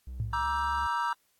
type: tone with pitch glide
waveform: triangle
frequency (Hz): 63 to 69.5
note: B1 to C#2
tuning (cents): +35 to +5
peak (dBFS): -35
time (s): 0.07-0.87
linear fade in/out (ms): 5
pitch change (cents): +170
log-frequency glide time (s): 0.38-0.46
type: tone with exponential decay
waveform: sine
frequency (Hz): 110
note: A2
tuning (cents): 0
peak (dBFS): -26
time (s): 0.2-0.55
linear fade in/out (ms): 0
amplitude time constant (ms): 74
type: chord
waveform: triangle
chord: E half-diminished seventh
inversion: second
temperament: equal with one note detuned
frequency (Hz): 948.1 / 1174.7 / 1318.5 / 1568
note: Bb5 / D6 / E6 / G6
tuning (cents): +29 / 0 / 0 / 0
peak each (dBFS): -28 / -33 / -32 / -34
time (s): 0.33-1.13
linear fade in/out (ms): 2
effects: white hiss -71 dBFS RMS until 1.39 s + AAC 64 kbps